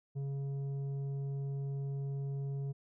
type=tone with tanh clipping; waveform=sine; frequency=138.59 Hz; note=C#3; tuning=in tune; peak=-36 dBFS; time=0.15-2.73 s; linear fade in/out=20 ms; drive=7 dB; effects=none